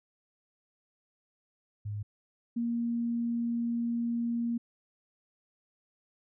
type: tone pair in turn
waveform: sine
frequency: 103.83 / 234.8 Hz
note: G#2 / A#3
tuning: 0 / +13 cents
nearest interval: octave + major second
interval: 1413 cents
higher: second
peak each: -33 / -28 dBFS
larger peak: second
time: 1.85-2.03 / 2.56-4.58 s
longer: second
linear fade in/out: 10 ms
effects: none